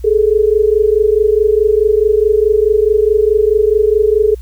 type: tone pair together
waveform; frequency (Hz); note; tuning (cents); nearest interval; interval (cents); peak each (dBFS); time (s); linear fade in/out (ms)
sine; 415.3 / 440; G#4 / A4; 0 / 0; minor second; 100; -11; 0.04-4.35; 10
effects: added 60 Hz sine -26 dBFS peak until 4.41 s + white hiss -50 dBFS RMS until 4.41 s